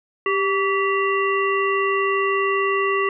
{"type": "harmonic tone with a mistuned harmonic", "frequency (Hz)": 393.8, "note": "G4", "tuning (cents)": 8, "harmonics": [1, 3, 5, 7], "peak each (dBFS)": [-21, -22, -25, -28], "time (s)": [0.26, 3.09], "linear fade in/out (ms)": 2, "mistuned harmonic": 3, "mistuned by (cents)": -56, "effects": []}